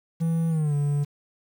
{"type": "tone with pitch glide", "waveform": "triangle", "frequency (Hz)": [164.81, 144.31], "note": ["E3", "D3"], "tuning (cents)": [0, -30], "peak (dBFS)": -19, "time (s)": [0.2, 1.05], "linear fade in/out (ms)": 20, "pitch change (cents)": -230, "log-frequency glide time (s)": [0.49, 0.74], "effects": ["8-bit"]}